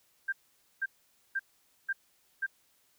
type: tone bursts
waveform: sine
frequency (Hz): 1584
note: G6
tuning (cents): +18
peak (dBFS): -28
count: 5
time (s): 0.28-2.465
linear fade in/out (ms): 10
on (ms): 45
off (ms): 490
effects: white hiss -69 dBFS RMS until 2.98 s